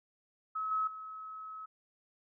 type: tone with level steps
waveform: sine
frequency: 1286 Hz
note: E6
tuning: 43 cents flat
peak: -33 / -29 / -42 dBFS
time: 0.55-1.66 s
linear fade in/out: 10 ms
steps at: 0.71 / 0.87 s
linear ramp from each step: 5 ms
effects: none